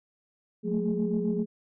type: tone cluster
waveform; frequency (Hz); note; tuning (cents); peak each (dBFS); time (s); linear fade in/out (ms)
sine; 180.5 / 215.9 / 223.5 / 415.5; F#3 / A3 / A3 / G#4; -43 / -33 / +27 / +1; -30; 0.63-1.46; 50
effects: tanh soft clip ceiling -16 dBFS